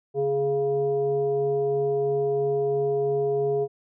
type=tone with frequency modulation; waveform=sine; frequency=417 Hz; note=G#4; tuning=7 cents sharp; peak=-21 dBFS; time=0.14-3.68 s; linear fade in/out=50 ms; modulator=277 Hz; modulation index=0.54; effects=none